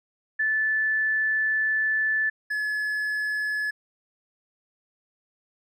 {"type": "tone pair in turn", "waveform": ["sine", "triangle"], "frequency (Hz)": [1747, 1709.1], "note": ["A6", "G#6"], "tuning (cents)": [-13, 49], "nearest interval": "unison", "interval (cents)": 38, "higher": "first", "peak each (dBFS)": [-21, -23], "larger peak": "first", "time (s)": [[0.39, 2.3], [2.5, 3.71]], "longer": "first", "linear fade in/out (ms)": 10, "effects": []}